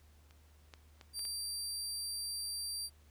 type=clicks; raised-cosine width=0.2 ms; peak=-42 / -32 / -34 / -37 / -35 dBFS; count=5; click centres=0.309 / 0.738 / 1.012 / 1.193 / 1.252 s
type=tone; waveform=25% pulse; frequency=4699 Hz; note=D8; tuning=in tune; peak=-33 dBFS; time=1.13-2.9 s; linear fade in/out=50 ms
effects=added 75 Hz sine -60 dBFS peak until 3.1 s + pink hiss -69 dBFS RMS until 3.1 s